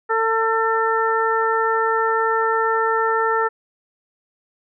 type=harmonic tone; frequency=448.5 Hz; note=A4; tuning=33 cents sharp; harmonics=1 / 2 / 3 / 4; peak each=-21 / -22 / -21 / -25 dBFS; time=0.09-3.49 s; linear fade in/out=20 ms; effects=none